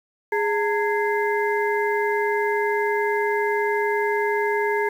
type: harmonic tone with a mistuned harmonic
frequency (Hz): 415.3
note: G#4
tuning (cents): 0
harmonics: 1 / 2 / 4 / 5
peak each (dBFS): -22 / -25 / -28 / -29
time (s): 0.32-4.89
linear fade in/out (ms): 5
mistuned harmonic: 2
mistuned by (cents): +150
effects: 8-bit